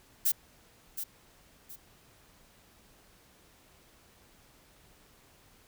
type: noise with echo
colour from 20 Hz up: violet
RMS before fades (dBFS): -26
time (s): 0.25-0.32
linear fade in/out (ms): 10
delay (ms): 720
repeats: 2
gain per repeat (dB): -10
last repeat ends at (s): 1.76
effects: pink hiss -61 dBFS RMS until 5.67 s